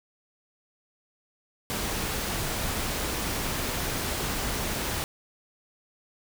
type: noise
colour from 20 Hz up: pink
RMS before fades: -30 dBFS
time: 1.7-5.04 s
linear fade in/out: 0 ms
effects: none